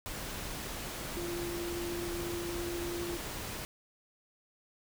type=tone in noise; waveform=sine; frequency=345.6 Hz; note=F4; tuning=18 cents flat; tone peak=-36 dBFS; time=1.17-3.17 s; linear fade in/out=0 ms; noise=pink; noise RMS=-40 dBFS; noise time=0.06-3.65 s; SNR=+1 dB; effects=none